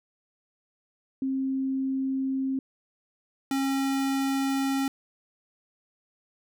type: tone pair in turn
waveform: sine / square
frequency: 266.4 / 271.4 Hz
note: C4 / C#4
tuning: +31 / -36 cents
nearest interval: unison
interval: 33 cents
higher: second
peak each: -25 dBFS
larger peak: neither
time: 1.22-2.59 / 3.51-4.88 s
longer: neither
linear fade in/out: 2 ms
effects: none